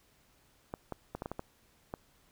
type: clicks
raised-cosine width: 1 ms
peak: -23 dBFS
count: 8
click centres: 0.739 / 0.923 / 1.15 / 1.221 / 1.259 / 1.316 / 1.394 / 1.939 s
effects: pink hiss -67 dBFS RMS until 2.31 s